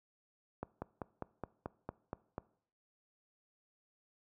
slowing click train, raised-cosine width 1 ms, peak -25 dBFS, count 9, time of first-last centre 0.63-2.381 s, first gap 190 ms, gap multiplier 1.04, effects noise-tail reverb RT60 0.6 s tail -21 dB re dry + high-pass 60 Hz 12 dB/octave

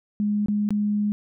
sine tone with dropouts, 207.7 Hz, G#3, in tune, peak -20 dBFS, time 0.2-1.12 s, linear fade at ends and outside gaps 0 ms, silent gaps 0.46-0.484 / 0.69-0.706 s, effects none

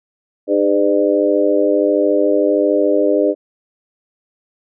harmonic tone with a mistuned harmonic, 101.4 Hz, G#2, 41 cents flat, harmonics 3 / 4 / 5 / 6, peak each -17 / -17 / -17 / -17 dBFS, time 0.47-3.35 s, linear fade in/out 50 ms, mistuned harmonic 6, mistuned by -23 cents, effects none

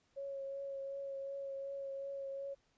sine tone with vibrato, 550 Hz, C#5, 14 cents flat, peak -40 dBFS, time 0.16-2.55 s, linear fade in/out 20 ms, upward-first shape triangle, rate 2.7 Hz, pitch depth 20 cents each way, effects pink hiss -75 dBFS RMS until 2.77 s + resampled to 16000 Hz

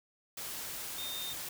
sine tone in noise, 3655 Hz, A#7, 35 cents flat, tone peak -39 dBFS, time 0.98-1.33 s, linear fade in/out 5 ms, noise white, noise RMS -41 dBFS, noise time 0.37-1.49 s, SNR -1 dB, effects none

